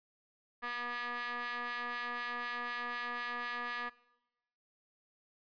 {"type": "ring-modulated tone", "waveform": "sawtooth", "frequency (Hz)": 242, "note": "B3", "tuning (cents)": -35, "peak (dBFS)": -30, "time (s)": [0.62, 3.9], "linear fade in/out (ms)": 20, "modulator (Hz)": 1450, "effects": ["noise-tail reverb RT60 1.0 s tail -22 dB re dry", "resampled to 11025 Hz"]}